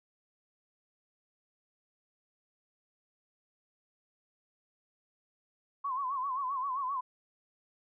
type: tone with vibrato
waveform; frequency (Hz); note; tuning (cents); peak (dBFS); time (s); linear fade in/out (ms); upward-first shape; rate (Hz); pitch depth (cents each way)
sine; 1068; C6; +35; -31; 5.84-7.01; 10; sine; 7.6; 110
effects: none